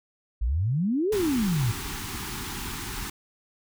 sine exponential two-way sweep, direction up then down, 50.5 to 444.9 to 106.2 Hz, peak -22 dBFS, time 0.41-1.72 s, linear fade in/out 10 ms, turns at 1.12 s
pink band-stop noise, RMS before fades -34 dBFS, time 1.12-3.1 s, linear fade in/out 5 ms, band 420 to 780 Hz, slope 96 dB/octave
effects none

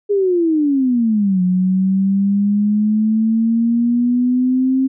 sine exponential two-way sweep, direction down then up, 415.3 to 180.9 to 266.1 Hz, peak -12 dBFS, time 0.09-4.88 s, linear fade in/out 20 ms, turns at 1.42 s, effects none

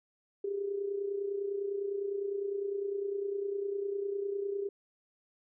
sine tone with amplitude modulation, 399.8 Hz, G4, 34 cents sharp, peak -29 dBFS, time 0.44-4.69 s, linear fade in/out 5 ms, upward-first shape sine, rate 29.9 Hz, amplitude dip 60%, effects none

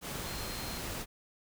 sine tone in noise, 4186 Hz, C8, in tune, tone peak -46 dBFS, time 0.23-0.82 s, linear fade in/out 50 ms, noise pink, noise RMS -39 dBFS, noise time 0.01-1.06 s, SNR -10 dB, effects none

